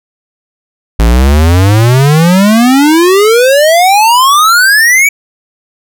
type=exponential sweep; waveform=square; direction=up; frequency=53.2 to 2310 Hz; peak=-4 dBFS; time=0.99-5.09 s; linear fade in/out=5 ms; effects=none